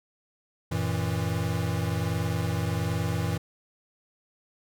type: tone cluster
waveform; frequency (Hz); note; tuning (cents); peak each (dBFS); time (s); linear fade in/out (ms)
square; 92.9 / 114.2 / 163.1; F#2 / A#2 / E3; +7 / -35 / -18; -31; 0.71-3.38; 10
effects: none